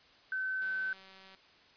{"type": "tone", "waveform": "sine", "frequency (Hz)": 1528, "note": "G6", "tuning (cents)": -45, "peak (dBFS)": -32, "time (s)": [0.32, 0.93], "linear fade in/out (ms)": 2}
{"type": "click train", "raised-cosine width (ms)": 0.2, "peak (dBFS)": -38, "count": 140, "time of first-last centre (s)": [0.62, 1.348], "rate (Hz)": 191}
{"effects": ["white hiss -61 dBFS RMS until 1.76 s", "resampled to 11025 Hz"]}